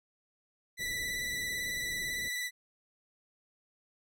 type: tone with vibrato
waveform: sawtooth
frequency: 1975.5 Hz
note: B6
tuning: in tune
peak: -30 dBFS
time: 0.77-2.51 s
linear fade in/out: 50 ms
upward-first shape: sine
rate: 18 Hz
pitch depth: 25 cents each way
type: low-pass noise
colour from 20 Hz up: pink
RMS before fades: -49 dBFS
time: 0.79-2.29 s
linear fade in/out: 5 ms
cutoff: 610 Hz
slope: 48 dB/octave
effects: none